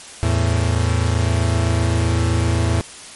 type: tone pair together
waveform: 45% pulse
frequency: 82.93 / 110.7 Hz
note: E2 / A2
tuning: +11 / +11 cents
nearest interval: perfect fourth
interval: 500 cents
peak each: -18 dBFS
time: 0.23-2.81 s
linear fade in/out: 0 ms
effects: white hiss -37 dBFS RMS until 3.15 s + MP3 48 kbps